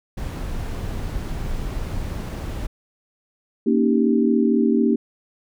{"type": "noise", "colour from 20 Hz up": "brown", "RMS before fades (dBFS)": -27, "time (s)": [0.17, 2.67], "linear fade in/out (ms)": 10}
{"type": "chord", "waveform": "sine", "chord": "Eb dominant seventh", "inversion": "second", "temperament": "equal", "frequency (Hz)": [233.1, 277.2, 311.1, 392], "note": ["Bb3", "Db4", "Eb4", "G4"], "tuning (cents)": [0, 0, 0, 0], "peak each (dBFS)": [-18, -22, -22, -22], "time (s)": [3.66, 4.96], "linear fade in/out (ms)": 10}
{"effects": []}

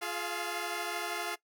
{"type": "tone cluster", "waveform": "10% pulse", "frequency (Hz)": [351.3, 422.6, 690], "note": ["F4", "G#4", "F5"], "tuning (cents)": [10, 30, -21], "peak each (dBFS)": -30, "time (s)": [0.01, 1.36], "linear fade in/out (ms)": 20, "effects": ["noise-tail reverb RT60 0.1 s tail -19 dB re dry"]}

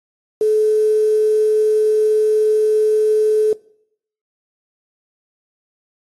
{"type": "tone with quantisation", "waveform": "sine", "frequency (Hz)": 430, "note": "A4", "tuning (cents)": -40, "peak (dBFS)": -12, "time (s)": [0.41, 3.53], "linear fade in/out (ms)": 2, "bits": 6, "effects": ["noise-tail reverb RT60 0.7 s tail -22 dB re dry", "AAC 32 kbps"]}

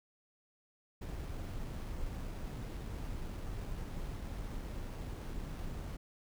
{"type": "noise with sample-and-hold", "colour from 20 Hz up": "brown", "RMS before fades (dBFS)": -41, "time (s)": [1.01, 5.97], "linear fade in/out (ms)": 10, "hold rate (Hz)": 7350, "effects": []}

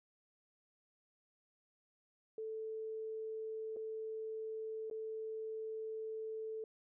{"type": "tone with dropouts", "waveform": "sine", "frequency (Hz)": 440, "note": "A4", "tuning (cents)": 0, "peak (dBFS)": -40, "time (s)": [2.38, 6.64], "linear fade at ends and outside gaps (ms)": 2, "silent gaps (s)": [[3.763, 3.768], [4.9, 4.911]], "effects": []}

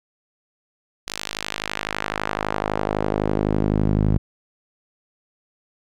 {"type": "tone with band-pass filter sweep", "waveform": "sawtooth", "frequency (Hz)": 51.91, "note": "G#1", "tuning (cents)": 0, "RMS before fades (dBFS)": -23, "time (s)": [1.07, 4.18], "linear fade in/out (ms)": 5, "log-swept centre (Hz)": [5100, 150], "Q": 0.9, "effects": []}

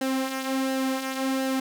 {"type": "tone with flanger", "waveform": "sawtooth", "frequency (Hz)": 264.8, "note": "C4", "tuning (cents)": 21, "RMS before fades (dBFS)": -27, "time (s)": [0.01, 1.6], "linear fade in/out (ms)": 5, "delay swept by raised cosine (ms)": [0.85, 4.05], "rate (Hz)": 1.4, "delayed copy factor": -0.5, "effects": []}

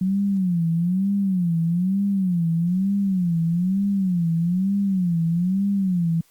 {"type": "tone with vibrato", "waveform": "sine", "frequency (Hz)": 181.8, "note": "F#3", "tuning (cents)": -30, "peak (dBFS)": -18, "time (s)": [0.01, 6.21], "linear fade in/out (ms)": 5, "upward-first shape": "sine", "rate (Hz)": 1.1, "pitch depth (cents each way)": 170, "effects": ["white hiss -59 dBFS RMS until 6.3 s", "Opus 48 kbps"]}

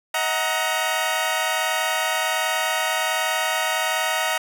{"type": "chord", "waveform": "15% pulse", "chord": "D# minor", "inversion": "none", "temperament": "equal with one note detuned", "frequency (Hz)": [635.3, 740, 932.3], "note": ["D#5", "F#5", "A#5"], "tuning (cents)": [36, 0, 0], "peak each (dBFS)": -19, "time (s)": [0.14, 4.38], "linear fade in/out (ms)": 5, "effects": []}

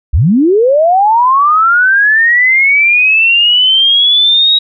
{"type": "linear sweep", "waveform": "sine", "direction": "up", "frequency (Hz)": [51.1, 3825], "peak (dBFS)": -5, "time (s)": [0.13, 4.59], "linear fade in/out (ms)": 10, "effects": []}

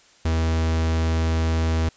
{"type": "tone", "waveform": "45% pulse", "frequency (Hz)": 80.9, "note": "E2", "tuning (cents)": -32, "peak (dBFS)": -19, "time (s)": [0.25, 1.89], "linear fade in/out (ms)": 5, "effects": ["white hiss -54 dBFS RMS until 1.96 s", "resampled to 16000 Hz"]}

